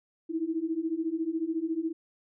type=beating tone pair; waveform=sine; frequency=315.9 / 329.9 Hz; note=D#4 / E4; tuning=+26 / +1 cents; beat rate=14 Hz; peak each=-32 / -30 dBFS; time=0.29-1.93 s; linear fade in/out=20 ms; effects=none